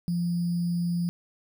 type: tone with sample-and-hold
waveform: sine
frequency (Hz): 173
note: F3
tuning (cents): -16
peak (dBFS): -24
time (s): 0.08-1.09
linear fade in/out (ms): 0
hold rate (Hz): 4900
effects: none